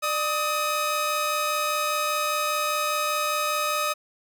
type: tone pair together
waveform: sawtooth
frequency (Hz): 598 / 1261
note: D5 / D#6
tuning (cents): +31 / +23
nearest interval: octave + minor second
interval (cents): 1292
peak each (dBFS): -25 / -21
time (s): 0.02-3.94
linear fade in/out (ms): 20
effects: none